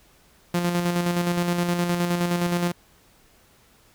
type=tone with tremolo; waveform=sawtooth; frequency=174.61 Hz; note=F3; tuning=in tune; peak=-16 dBFS; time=0.54-2.72 s; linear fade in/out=5 ms; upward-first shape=square; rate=9.6 Hz; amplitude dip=40%; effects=pink hiss -57 dBFS RMS until 3.94 s